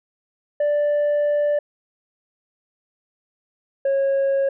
sine tone pair in turn, 587.3 / 547.5 Hz, D5 / C#5, 0 / -22 cents, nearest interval minor second, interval 122 cents, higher first, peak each -14 dBFS, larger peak neither, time 0.6-1.59 / 3.85-4.49 s, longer first, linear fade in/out 5 ms, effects tanh soft clip ceiling -16 dBFS

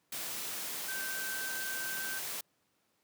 sine tone in noise, 1549 Hz, G6, 21 cents flat, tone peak -38 dBFS, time 0.88-2.19 s, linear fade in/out 5 ms, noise white, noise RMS -39 dBFS, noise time 0.12-2.41 s, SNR -2 dB, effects pink hiss -75 dBFS RMS until 3.03 s + high-pass 150 Hz 12 dB/octave

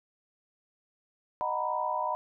sine chord, B major seventh, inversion first, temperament just, 617.4 / 740.8 / 926 / 987.8 Hz, D#5 / F#5 / A#5 / B5, -14 / +2 / -12 / 0 cents, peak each -35 / -36 / -34 / -31 dBFS, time 1.41-2.15 s, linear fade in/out 0 ms, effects none

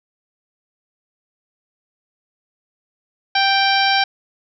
harmonic tone, 784 Hz, G5, in tune, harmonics 1 / 2 / 3 / 4 / 5 / 6 / 7, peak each -17 / -20 / -22 / -23 / -24 / -25 / -25 dBFS, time 3.35-4.04 s, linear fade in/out 5 ms, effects none

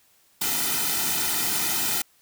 white noise with comb filter, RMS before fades -25 dBFS, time 0.41-2.02 s, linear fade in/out 5 ms, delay 1.8 ms, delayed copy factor -0.9, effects white hiss -61 dBFS RMS until 2.21 s

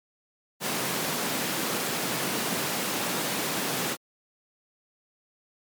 pink high-pass noise, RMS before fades -29 dBFS, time 0.6-3.97 s, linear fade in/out 50 ms, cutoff 160 Hz, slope 24 dB/octave, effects MP3 96 kbps

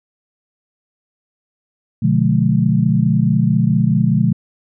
sine chord, B diminished seventh, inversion none, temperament just, 123.47 / 148.16 / 177.8 / 213.4 Hz, B2 / D3 / F3 / Ab3, 0 / +16 / +31 / +47 cents, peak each -17 dBFS, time 2.02-4.33 s, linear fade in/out 10 ms, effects none

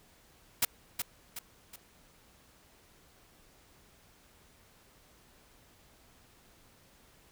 white noise with echo, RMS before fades -26 dBFS, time 0.62-0.65 s, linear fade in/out 5 ms, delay 370 ms, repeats 3, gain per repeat -7 dB, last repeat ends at 1.76 s, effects pink hiss -62 dBFS RMS until 7.31 s

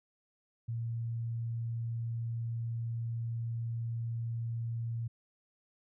sine tone, 115.8 Hz, A#2, 11 cents flat, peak -33 dBFS, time 0.68-5.08 s, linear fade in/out 10 ms, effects none

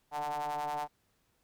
square ring-modulated tone, 73.42 Hz, D2, in tune, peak -31 dBFS, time 0.11-0.88 s, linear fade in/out 50 ms, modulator 813 Hz, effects pink hiss -74 dBFS RMS until 1.43 s

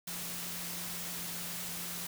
sine tone in noise, 174.61 Hz, F3, in tune, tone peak -48 dBFS, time 0.07-2.07 s, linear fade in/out 5 ms, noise white, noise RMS -40 dBFS, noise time 0.07-2.07 s, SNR -11 dB, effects none

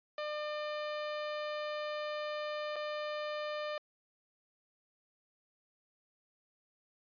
sawtooth tone with dropouts, 600 Hz, D5, 37 cents sharp, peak -32 dBFS, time 0.18-3.78 s, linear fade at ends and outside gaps 2 ms, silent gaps 2.759-2.763 s, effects resampled to 11025 Hz

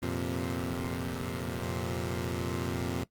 15% pulse chord, F suspended fourth, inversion none, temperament equal, 87.31 / 116.54 / 130.81 Hz, F2 / Bb2 / C3, 0 / 0 / 0 cents, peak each -28 / -30 / -31 dBFS, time 0.02-3.04 s, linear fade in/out 10 ms, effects noise-tail reverb RT60 0.1 s tail -17 dB re dry + Opus 32 kbps

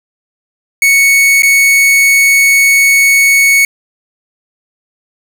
45% pulse tone with dropouts, 2218 Hz, C#7, in tune, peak -5 dBFS, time 0.82-3.65 s, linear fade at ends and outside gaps 2 ms, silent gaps 1.422-1.432 s, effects none

